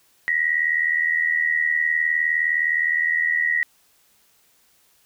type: tone pair together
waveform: sine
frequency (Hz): 1882 / 1961.5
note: A#6 / B6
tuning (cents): +16 / -12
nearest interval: minor second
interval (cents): 72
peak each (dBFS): -21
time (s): 0.28-3.63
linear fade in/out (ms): 0
effects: white hiss -60 dBFS RMS until 5.05 s